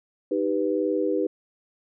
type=chord; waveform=sine; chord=Eb augmented; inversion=none; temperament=equal; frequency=311.1 / 392 / 493.9 Hz; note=Eb4 / G4 / B4; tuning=0 / 0 / 0 cents; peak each=-26 / -26 / -26 dBFS; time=0.31-1.27 s; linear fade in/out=5 ms; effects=none